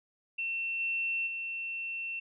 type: tone with level steps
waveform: sine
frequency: 2700 Hz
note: E7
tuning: 41 cents sharp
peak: -31 / -29 / -34 dBFS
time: 0.38-2.2 s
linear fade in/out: 10 ms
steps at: 0.79 / 1.26 s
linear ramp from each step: 20 ms
effects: none